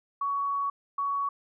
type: tone pair in turn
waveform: sine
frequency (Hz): 1122 / 1122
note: C#6 / C#6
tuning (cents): +21 / +21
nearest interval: unison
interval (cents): 0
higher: neither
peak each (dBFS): -26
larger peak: neither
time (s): 0.21-0.7 / 0.98-1.29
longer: first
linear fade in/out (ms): 5
effects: none